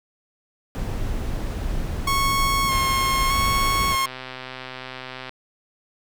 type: noise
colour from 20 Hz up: brown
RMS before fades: -26 dBFS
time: 0.75-3.95 s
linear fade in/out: 0 ms
type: tone with vibrato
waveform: sawtooth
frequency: 1088 Hz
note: C#6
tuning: 33 cents flat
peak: -16 dBFS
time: 2.07-4.06 s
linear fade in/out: 5 ms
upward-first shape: square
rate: 0.81 Hz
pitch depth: 20 cents each way
type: click train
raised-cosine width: 0.3 ms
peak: -18 dBFS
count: 333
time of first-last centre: 2.72-5.294 s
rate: 129 Hz
effects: none